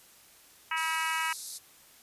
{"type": "harmonic tone", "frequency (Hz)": 322.2, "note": "E4", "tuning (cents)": -39, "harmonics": [3, 4, 5, 6, 7, 8, 9], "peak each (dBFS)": [-34, -35, -36, -37, -37, -38, -39], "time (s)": [0.71, 1.33], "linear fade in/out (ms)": 5}
{"type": "band-pass noise", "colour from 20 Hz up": "white", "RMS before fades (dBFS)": -42, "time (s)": [0.76, 1.59], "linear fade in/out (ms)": 20, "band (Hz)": [3700, 12000], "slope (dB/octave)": 96}
{"effects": ["white hiss -57 dBFS RMS until 2.02 s", "resampled to 32000 Hz"]}